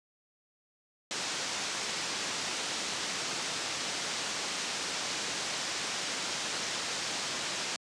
white low-pass noise, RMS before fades -35 dBFS, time 1.11-7.76 s, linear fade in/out 0 ms, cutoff 6800 Hz, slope 24 dB/octave, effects high-pass 150 Hz 12 dB/octave + resampled to 22050 Hz

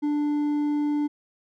triangle tone with hard clipping, 294.6 Hz, D4, 6 cents sharp, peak -23 dBFS, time 0.02-1.08 s, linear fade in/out 20 ms, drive 7 dB, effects none

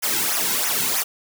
white noise with flanger, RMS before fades -22 dBFS, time 0.02-1.04 s, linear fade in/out 20 ms, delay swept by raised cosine 0.23 to 1.73 ms, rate 3.1 Hz, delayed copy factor -0.85, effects none

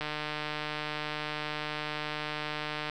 click train, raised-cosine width 0.3 ms, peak -18 dBFS, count 437, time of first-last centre 0.01-2.897 s, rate 151 Hz, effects none

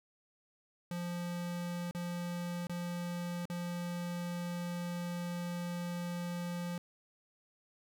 square tone with dropouts, 174.61 Hz, F3, in tune, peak -37 dBFS, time 0.91-6.78 s, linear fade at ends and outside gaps 2 ms, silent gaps 1.911-1.948 / 2.67-2.695 / 3.455-3.499 s, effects 13-bit

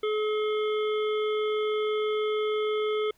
harmonic tone with a mistuned harmonic, 426.9 Hz, G#4, 48 cents sharp, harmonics 1 / 3 / 5 / 7 / 8, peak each -25 / -35 / -39 / -42 / -43 dBFS, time 0.03-3.11 s, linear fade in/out 5 ms, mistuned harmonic 7, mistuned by +78 cents, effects pink hiss -65 dBFS RMS until 3.17 s

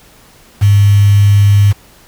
sine tone with quantisation, 101.5 Hz, G#2, 39 cents flat, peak -4 dBFS, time 0.61-1.73 s, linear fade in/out 20 ms, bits 4, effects pink hiss -43 dBFS RMS until 2.07 s

